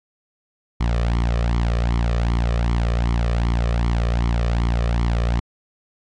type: tone with flanger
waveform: sawtooth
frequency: 58.27 Hz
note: A#1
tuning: in tune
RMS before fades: -19 dBFS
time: 0.8-5.4 s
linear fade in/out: 10 ms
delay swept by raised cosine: 0.92 to 1.69 ms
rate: 2.6 Hz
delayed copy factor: +0.7
effects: low-pass 5000 Hz 12 dB/octave + MP3 48 kbps